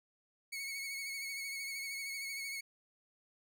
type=tone with vibrato; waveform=sawtooth; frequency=2208 Hz; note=C#7; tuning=7 cents flat; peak=-36 dBFS; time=0.52-2.61 s; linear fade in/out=10 ms; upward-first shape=sine; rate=13 Hz; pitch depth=34 cents each way; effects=none